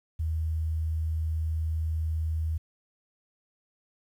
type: tone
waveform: sine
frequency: 79.7 Hz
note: D#2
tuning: 42 cents sharp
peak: -26 dBFS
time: 0.19-2.58 s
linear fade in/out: 10 ms
effects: 10-bit